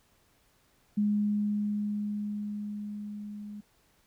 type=tone with level ramp; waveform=sine; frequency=207.7 Hz; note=G#3; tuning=in tune; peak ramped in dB=-23 to -39 dBFS; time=0.97-3.61 s; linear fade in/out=10 ms; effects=pink hiss -67 dBFS RMS until 4.06 s

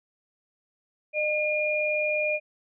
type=tone pair together; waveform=sine; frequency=606.9 / 2421 Hz; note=D#5 / D#7; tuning=-43 / -48 cents; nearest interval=2 octaves; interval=2395 cents; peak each=-26 dBFS; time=1.13-2.4 s; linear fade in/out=50 ms; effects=none

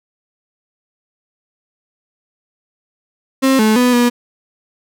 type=tone with pitch steps; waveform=35% pulse; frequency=266.2 / 216.8 / 247.9 / 241.8 Hz; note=C4 / A3 / B3 / B3; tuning=+30 / -25 / +7 / -36 cents; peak=-8 dBFS; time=3.42-4.1 s; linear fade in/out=20 ms; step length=170 ms; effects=none

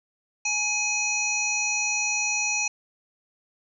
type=harmonic tone; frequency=840 Hz; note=G#5; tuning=19 cents sharp; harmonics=1 / 3 / 5 / 7 / 8; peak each=-35 / -26 / -36 / -27 / -34 dBFS; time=0.45-2.68 s; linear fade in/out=5 ms; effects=none

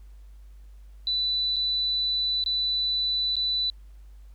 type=tone with dropouts; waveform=sine; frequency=3980 Hz; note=B7; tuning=13 cents sharp; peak=-23 dBFS; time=1.07-3.7 s; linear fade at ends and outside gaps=1 ms; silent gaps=1.56-1.565 / 2.439-2.461 / 3.356-3.366 s; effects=added 50 Hz sine -44 dBFS peak until 4.34 s + pink hiss -67 dBFS RMS until 4.34 s

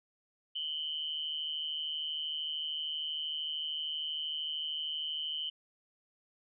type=tone pair together; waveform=sine; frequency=2960 / 3113 Hz; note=F#7 / G7; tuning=0 / -13 cents; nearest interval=minor second; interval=87 cents; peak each=-37 / -37 dBFS; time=0.55-5.5 s; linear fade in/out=10 ms; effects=none

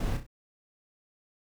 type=noise with echo; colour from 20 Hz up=brown; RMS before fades=-29 dBFS; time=0-0.17 s; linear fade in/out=5 ms; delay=32 ms; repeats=3; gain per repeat=-7 dB; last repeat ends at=0.266 s; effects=none

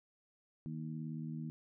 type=harmonic tone; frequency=78.4 Hz; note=D#2; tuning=14 cents sharp; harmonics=2 / 3 / 4; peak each=-41 / -44 / -51 dBFS; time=0.66-1.5 s; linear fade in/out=0 ms; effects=none

